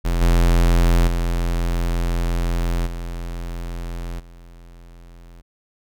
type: tone with level steps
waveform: square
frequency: 42.83 Hz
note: F1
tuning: 33 cents flat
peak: -18 / -13 / -19 / -27 / -41 dBFS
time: 0.04-5.42 s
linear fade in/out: 20 ms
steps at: 0.21 / 1.07 / 2.86 / 4.19 s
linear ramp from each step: 10 ms
effects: none